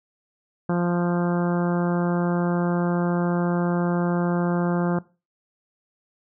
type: harmonic tone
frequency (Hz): 174.61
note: F3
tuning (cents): 0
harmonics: 1 / 2 / 3 / 4 / 5 / 6 / 7 / 8 / 9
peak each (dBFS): -21 / -27 / -31 / -33 / -35 / -37 / -38 / -39 / -40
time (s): 0.69-4.99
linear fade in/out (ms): 5
effects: noise-tail reverb RT60 0.3 s tail -20 dB re dry